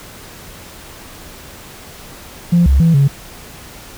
sine tone with pitch steps, 173 / 67.7 / 165.5 / 139.4 Hz, F3 / C#2 / E3 / C#3, -16 / -40 / +7 / +10 cents, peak -6 dBFS, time 2.52-3.08 s, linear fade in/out 10 ms, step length 140 ms, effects tanh soft clip ceiling -4 dBFS + pink hiss -36 dBFS RMS until 3.97 s

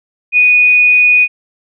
sine tone, 2474 Hz, D#7, 10 cents flat, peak -5 dBFS, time 0.32-1.28 s, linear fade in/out 50 ms, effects none

